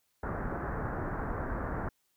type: low-pass noise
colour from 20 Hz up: pink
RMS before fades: -35 dBFS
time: 0.23-1.89 s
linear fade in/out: 5 ms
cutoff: 1700 Hz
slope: 48 dB/octave
effects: white hiss -75 dBFS RMS until 2.16 s